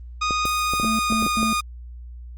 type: tone with pitch glide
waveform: sawtooth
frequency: 1240 to 1226.5 Hz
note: D#6 to D#6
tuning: -6 to -25 cents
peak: -17 dBFS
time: 0.21-1.61 s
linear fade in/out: 10 ms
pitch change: -19 cents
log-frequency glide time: 0.33-1.48 s
type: clicks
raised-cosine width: 2 ms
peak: -15 dBFS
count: 9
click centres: 0.308 / 0.454 / 0.736 / 0.799 / 0.847 / 1.124 / 1.225 / 1.265 / 1.43 s
type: tone bursts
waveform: triangle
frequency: 222 Hz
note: A3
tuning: 16 cents sharp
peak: -20 dBFS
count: 3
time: 0.83-1.53 s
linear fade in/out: 0 ms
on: 160 ms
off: 110 ms
effects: added 60 Hz sine -35 dBFS peak until 2.37 s + Opus 24 kbps